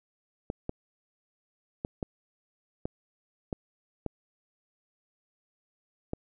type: clicks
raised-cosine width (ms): 2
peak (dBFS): -18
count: 8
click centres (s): 0.501 / 0.694 / 1.849 / 2.028 / 2.855 / 3.528 / 4.063 / 6.134
effects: none